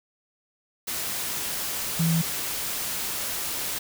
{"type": "tone in noise", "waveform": "sine", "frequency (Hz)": 164.81, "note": "E3", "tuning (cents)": 0, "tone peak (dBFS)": -20, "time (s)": [1.99, 2.22], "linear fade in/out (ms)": 10, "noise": "white", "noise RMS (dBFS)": -30, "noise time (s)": [0.87, 3.79], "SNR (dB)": 7, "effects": []}